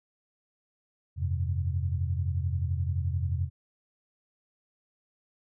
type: chord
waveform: sine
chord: F suspended second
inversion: none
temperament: equal with one note detuned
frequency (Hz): 86.5 / 98 / 130.81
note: F2 / G2 / C3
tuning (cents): -16 / 0 / 0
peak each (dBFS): -28 / -33 / -33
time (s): 1.16-3.5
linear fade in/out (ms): 50
effects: none